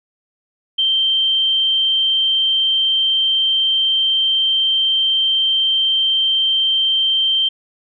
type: tone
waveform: sine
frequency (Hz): 3136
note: G7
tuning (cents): 0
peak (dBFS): -13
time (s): 0.78-7.49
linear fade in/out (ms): 10
effects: none